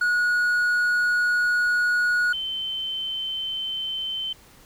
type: tone pair in turn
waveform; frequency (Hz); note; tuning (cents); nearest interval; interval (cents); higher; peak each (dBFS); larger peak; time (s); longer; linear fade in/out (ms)
triangle / sine; 1454 / 3081; F#6 / G7; -31 / -31; octave + minor second; 1300; second; -17 / -26; first; 0.01-2.33 / 2.33-4.33; first; 5
effects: pink hiss -52 dBFS RMS until 4.65 s

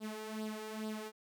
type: tone with flanger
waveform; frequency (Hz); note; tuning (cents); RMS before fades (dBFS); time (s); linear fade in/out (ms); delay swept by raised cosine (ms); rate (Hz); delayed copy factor
sawtooth; 216.5; A3; -28; -42; 0-1.12; 50; 0.22 to 2.52; 2.3; +0.65
effects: none

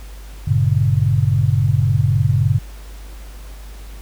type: chord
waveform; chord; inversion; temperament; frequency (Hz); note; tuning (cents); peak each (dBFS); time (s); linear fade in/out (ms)
sine; G diminished; none; just; 98 / 117.6 / 141.12; G2 / Bb2 / Db3; 0 / +16 / +31; -17; 0.47-2.59; 10
effects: added 50 Hz sine -32 dBFS peak until 4.01 s + pink hiss -44 dBFS RMS until 4.01 s

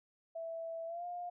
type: tone with pitch glide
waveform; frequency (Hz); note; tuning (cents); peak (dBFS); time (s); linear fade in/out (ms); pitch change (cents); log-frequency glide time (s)
sine; 659.3 to 706.6; E5 to F5; 0 to +20; -39; 0.35-1.3; 10; +120; 0.86-1.05
effects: none

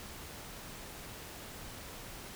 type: silence
effects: pink hiss -47 dBFS RMS until 2.35 s

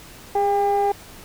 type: tone pair together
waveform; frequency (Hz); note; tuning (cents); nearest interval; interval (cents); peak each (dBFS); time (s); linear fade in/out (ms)
sine; 406.8 / 802; G#4 / G5; -36 / +39; octave; 1175; -19 / -17; 0.35-0.92; 5
effects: tanh soft clip ceiling -13 dBFS + pink hiss -43 dBFS RMS until 1.24 s

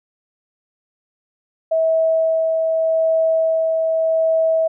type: tone with tremolo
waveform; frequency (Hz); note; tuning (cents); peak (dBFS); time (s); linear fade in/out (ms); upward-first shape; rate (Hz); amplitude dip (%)
sine; 647; E5; -32; -13; 1.71-4.68; 10; sine; 0.84; 25
effects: none

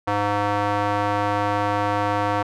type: tone with band-pass filter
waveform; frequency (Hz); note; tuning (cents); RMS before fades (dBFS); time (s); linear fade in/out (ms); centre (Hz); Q
square; 102.7; G#2; -19; -22; 0.07-2.43; 10; 940; 1.4
effects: none

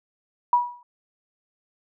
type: tone with exponential decay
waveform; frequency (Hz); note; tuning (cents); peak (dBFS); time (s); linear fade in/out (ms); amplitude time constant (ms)
sine; 970; B5; -31; -12; 0.53-0.83; 2; 64
effects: none

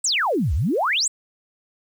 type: exponential two-way sweep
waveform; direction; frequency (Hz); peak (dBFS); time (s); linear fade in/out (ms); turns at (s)
sine; down then up; 8540 to 61.6 to 8540; -18; 0.04-1.08; 5; 0.54
effects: 8-bit

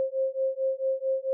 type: beating tone pair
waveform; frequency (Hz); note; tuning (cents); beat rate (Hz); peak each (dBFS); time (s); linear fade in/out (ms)
sine; 529 / 533.5; C5 / C5; +19 / +34; 4.5; -28; 0-1.33; 0
effects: none

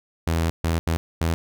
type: tone bursts at uneven times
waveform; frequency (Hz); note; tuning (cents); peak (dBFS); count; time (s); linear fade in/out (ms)
sawtooth; 82.41; E2; 0; -16; 4; 0.27-0.5 / 0.64-0.79 / 0.87-0.97 / 1.21-1.34; 0
effects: none

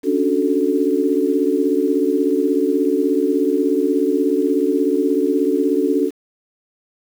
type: chord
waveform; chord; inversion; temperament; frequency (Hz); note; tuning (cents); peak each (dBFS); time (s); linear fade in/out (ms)
sine; D major seventh; third; equal; 277.2 / 293.7 / 370 / 440; C#4 / D4 / F#4 / A4; 0 / 0 / 0 / 0; -20; 0.03-6.11; 50
effects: 7-bit

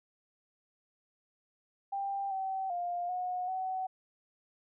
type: tone with pitch steps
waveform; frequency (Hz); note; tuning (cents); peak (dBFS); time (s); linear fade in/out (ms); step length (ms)
sine; 791 / 767 / 703 / 727 / 752; G5 / G5 / F5 / F#5 / F#5; +15 / -38 / +11 / -31 / +28; -32; 1.92-3.87; 10; 390
effects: none

